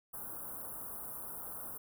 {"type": "band-stop noise", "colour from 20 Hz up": "white", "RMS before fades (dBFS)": -44, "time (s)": [0.13, 1.78], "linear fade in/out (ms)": 10, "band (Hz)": [1400, 9800], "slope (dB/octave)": 48, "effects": []}